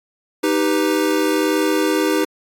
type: chord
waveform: square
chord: Eb augmented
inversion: none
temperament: equal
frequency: 311.1 / 392 / 493.9 Hz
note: Eb4 / G4 / B4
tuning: 0 / 0 / 0 cents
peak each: -19 / -21 / -23 dBFS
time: 0.43-2.25 s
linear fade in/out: 10 ms
effects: AAC 64 kbps